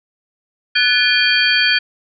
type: tone cluster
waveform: sine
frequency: 1489 / 1727 / 2421 / 3201 / 4530 Hz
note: F#6 / A6 / D#7 / G7 / C#8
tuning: +11 / -33 / -48 / +36 / +37 cents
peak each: -18 dBFS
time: 0.75-1.79 s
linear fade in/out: 10 ms
effects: none